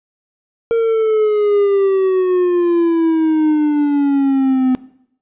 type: exponential sweep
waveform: triangle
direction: down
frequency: 462.6 to 254.8 Hz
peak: -9 dBFS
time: 0.71-4.75 s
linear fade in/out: 0 ms
effects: noise-tail reverb RT60 0.7 s tail -18 dB re dry + resampled to 8000 Hz